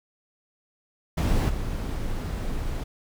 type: noise with level steps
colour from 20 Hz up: brown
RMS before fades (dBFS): -21 / -29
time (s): 1.17-2.84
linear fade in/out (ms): 10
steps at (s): 1.48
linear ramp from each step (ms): 20
effects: none